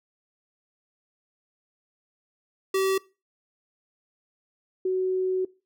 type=tone pair in turn; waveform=square / sine; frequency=384 / 372.9 Hz; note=G4 / F#4; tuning=-36 / +14 cents; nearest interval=minor second; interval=50 cents; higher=first; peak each=-22 dBFS; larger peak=neither; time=2.74-2.98 / 4.85-5.45 s; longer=second; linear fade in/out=5 ms; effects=noise-tail reverb RT60 0.3 s tail -22 dB re dry